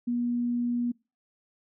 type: tone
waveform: sine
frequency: 240.8 Hz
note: B3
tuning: 44 cents flat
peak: -25 dBFS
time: 0.07-0.92 s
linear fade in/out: 10 ms
effects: noise-tail reverb RT60 0.3 s tail -25 dB re dry